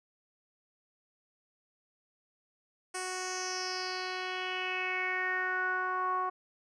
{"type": "tone with low-pass filter sweep", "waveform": "10% pulse", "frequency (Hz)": 369.4, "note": "F#4", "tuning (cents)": -3, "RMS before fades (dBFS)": -34, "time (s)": [2.94, 6.3], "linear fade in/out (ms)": 10, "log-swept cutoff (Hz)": [8400, 1000], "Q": 4.9, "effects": []}